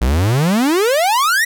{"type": "exponential sweep", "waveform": "45% pulse", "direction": "up", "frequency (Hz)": [55.7, 1975.5], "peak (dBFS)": -12, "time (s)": [0.01, 1.45], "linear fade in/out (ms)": 10, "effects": []}